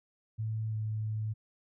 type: tone with pitch glide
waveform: sine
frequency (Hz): 110 to 108.42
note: A2 to A2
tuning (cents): 0 to -25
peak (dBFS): -31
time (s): 0.38-1.34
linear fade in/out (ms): 20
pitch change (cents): -25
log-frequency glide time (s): 0.69-0.76
effects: none